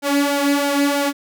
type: tone with flanger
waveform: sawtooth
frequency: 283.8 Hz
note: C#4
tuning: 41 cents sharp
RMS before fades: -18 dBFS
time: 0.02-1.13 s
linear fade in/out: 50 ms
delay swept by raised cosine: 1.3 to 3.1 ms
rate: 3.1 Hz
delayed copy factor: +0.6
effects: none